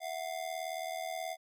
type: ring-modulated tone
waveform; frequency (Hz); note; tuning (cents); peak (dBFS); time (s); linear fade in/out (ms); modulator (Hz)
square; 698.5; F5; 0; -34; 0-1.37; 50; 39.3
effects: none